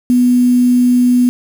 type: tone with quantisation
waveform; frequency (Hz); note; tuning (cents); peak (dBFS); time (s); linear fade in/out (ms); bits
sine; 246.9; B3; 0; -7; 0.1-1.29; 0; 5
effects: none